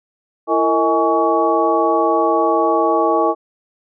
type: tone cluster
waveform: sine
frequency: 335.5 / 455.6 / 635 / 831 / 1126 Hz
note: E4 / A#4 / D#5 / G#5 / C#6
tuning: +31 / -40 / +35 / +1 / +27 cents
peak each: -19 dBFS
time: 0.47-3.35 s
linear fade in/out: 50 ms
effects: none